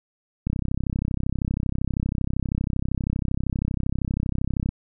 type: click train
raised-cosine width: 5 ms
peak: -12 dBFS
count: 139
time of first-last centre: 0.47-4.69 s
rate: 32.7 Hz
effects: none